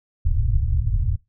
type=low-pass noise; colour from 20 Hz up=pink; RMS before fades=-20 dBFS; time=0.25-1.16 s; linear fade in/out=10 ms; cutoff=120 Hz; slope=48 dB/octave; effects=noise-tail reverb RT60 0.2 s tail -18 dB re dry